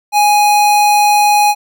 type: tone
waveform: square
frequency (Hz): 830.6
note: G#5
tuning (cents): 0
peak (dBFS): -8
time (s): 0.12-1.55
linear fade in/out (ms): 50
effects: none